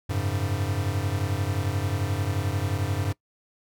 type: chord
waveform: square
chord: F# suspended second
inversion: none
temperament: equal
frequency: 92.5 / 103.83 / 138.59 Hz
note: F#2 / G#2 / C#3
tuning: 0 / 0 / 0 cents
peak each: -29 / -29 / -33 dBFS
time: 0.09-3.13 s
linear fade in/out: 10 ms
effects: noise-tail reverb RT60 0.1 s tail -21 dB re dry